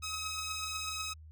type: beating tone pair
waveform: 10% pulse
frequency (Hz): 1273 / 1281.1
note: D#6 / E6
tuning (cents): +39 / -50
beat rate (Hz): 8.1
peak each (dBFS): -29 / -34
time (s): 0.02-1.14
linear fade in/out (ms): 20
effects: added 78 Hz sine -49 dBFS peak until 1.31 s